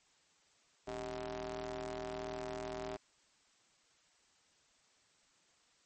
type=ring-modulated tone; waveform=sawtooth; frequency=117.5 Hz; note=A#2; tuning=14 cents sharp; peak=-33 dBFS; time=0.87-2.97 s; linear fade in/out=10 ms; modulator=508 Hz; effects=white hiss -70 dBFS RMS until 5.85 s + MP3 32 kbps